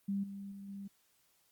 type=tone with level steps; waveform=sine; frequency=198.3 Hz; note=G3; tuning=20 cents sharp; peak=-32 / -42 / -45 / -42 dBFS; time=0.08-0.88 s; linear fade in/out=10 ms; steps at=0.23 / 0.51 / 0.68 s; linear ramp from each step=10 ms; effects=white hiss -72 dBFS RMS until 1.51 s + Opus 32 kbps